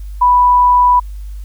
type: tone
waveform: sine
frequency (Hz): 987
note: B5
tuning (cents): -1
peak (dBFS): -6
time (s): 0.21-1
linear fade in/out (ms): 10
effects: added 50 Hz sine -24 dBFS peak until 1.44 s + white hiss -51 dBFS RMS until 1.44 s